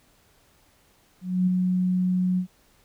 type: tone with ADSR envelope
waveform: sine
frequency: 182.8 Hz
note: F#3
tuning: 21 cents flat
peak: -17 dBFS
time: 1.21-2.47 s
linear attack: 260 ms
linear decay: 12 ms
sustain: -3 dB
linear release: 91 ms
effects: pink hiss -61 dBFS RMS until 2.84 s